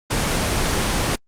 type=noise; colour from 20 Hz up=pink; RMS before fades=-20 dBFS; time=0.1-1.16 s; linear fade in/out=10 ms; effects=low-pass 10000 Hz 12 dB/octave + Opus 24 kbps